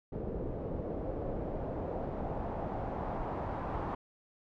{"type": "noise with low-pass filter sweep", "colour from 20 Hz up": "pink", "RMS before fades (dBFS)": -37, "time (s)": [0.12, 3.95], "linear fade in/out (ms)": 5, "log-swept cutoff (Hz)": [450, 1000], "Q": 1.9, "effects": []}